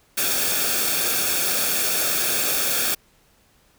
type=noise with comb filter; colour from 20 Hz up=white; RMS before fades=-22 dBFS; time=0.17-2.95 s; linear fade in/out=10 ms; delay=1 ms; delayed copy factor=-0.6; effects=pink hiss -59 dBFS RMS until 3.78 s